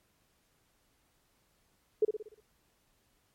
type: tone with echo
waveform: sine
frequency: 428.6 Hz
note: A4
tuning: 45 cents flat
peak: -21 dBFS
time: 2.02-2.05 s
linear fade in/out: 5 ms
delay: 59 ms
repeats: 6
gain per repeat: -6 dB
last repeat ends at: 2.404 s
effects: pink hiss -72 dBFS RMS until 3.34 s + MP3 64 kbps